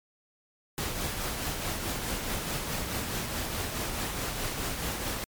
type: noise with tremolo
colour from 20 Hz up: pink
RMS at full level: -31 dBFS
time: 0.78-5.24 s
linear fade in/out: 0 ms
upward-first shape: triangle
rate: 4.7 Hz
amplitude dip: 40%
effects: MP3 96 kbps